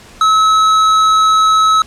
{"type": "tone with tanh clipping", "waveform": "sine", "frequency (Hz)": 1292, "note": "E6", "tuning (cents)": -35, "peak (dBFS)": -9, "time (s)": [0.21, 1.82], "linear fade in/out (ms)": 2, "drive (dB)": 12, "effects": ["pink hiss -39 dBFS RMS until 1.86 s", "low-pass 9000 Hz 12 dB/octave"]}